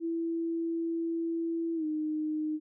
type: tone with pitch glide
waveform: sine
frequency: 332 to 308 Hz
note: E4 to D#4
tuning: +12 to -17 cents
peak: -29 dBFS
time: 0-2.6 s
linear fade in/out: 50 ms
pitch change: -129 cents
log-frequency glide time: 1.75-1.85 s
effects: none